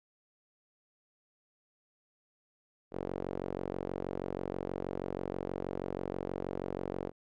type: tone with band-pass filter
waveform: sawtooth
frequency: 46.25 Hz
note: F#1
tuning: in tune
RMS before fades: -38 dBFS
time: 2.91-7.12 s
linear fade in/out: 50 ms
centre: 450 Hz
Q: 1.6
effects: none